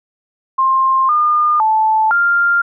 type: tone with pitch steps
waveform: sine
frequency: 1058 / 1213 / 874 / 1396 Hz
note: C6 / D#6 / A5 / F6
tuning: +19 / -44 / -12 / -1 cents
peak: -10 dBFS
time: 0.58-2.62 s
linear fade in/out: 10 ms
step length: 510 ms
effects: none